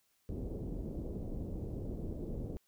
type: low-pass noise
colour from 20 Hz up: pink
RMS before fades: -40 dBFS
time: 0.29-2.57 s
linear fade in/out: 0 ms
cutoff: 470 Hz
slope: 24 dB/octave
effects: white hiss -75 dBFS RMS until 2.67 s